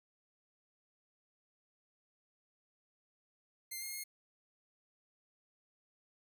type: tone with pitch steps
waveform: 5% pulse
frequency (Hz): 2099 / 2134 / 2148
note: C7 / C7 / C7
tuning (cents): +5 / +34 / +45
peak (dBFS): -31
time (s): 3.71-4.04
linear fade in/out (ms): 10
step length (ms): 110
effects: none